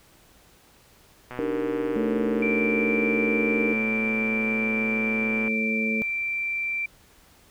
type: click train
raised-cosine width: 0.5 ms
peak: -22 dBFS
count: 518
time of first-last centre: 1.31-5.479 s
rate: 124 Hz
type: chord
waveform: sine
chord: Eb major seventh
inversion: third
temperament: just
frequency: 291.7 / 311.1 / 388.9 / 466.7 Hz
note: D4 / Eb4 / G4 / Bb4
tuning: -12 / 0 / -14 / +2 cents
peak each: -30 / -32 / -33 / -27 dBFS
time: 1.39-3.73 s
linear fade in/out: 0 ms
type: harmonic tone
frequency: 110.6 Hz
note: A2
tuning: 9 cents sharp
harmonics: 2 / 3 / 4 / 5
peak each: -26 / -41 / -33 / -38 dBFS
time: 1.96-6.02 s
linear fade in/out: 0 ms
type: tone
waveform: sine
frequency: 2349 Hz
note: D7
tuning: in tune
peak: -25 dBFS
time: 2.42-6.86 s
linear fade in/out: 5 ms
effects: pink hiss -56 dBFS RMS until 7.5 s